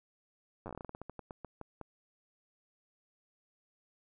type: slowing click train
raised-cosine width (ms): 1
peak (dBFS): -29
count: 19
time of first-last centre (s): 0.66-1.813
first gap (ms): 9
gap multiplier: 1.2
effects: none